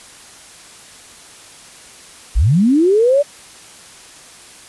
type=linear sweep; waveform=sine; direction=up; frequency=37 to 591 Hz; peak=-9 dBFS; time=2.35-3.23 s; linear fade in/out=20 ms; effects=white hiss -40 dBFS RMS until 4.68 s + resampled to 24000 Hz